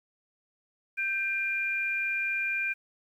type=tone pair together; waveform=sine; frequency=1564.2 / 2400 Hz; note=G6 / D7; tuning=-4 / +37 cents; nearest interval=perfect fifth; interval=741 cents; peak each=-33 / -28 dBFS; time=0.97-2.74 s; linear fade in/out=20 ms; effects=10-bit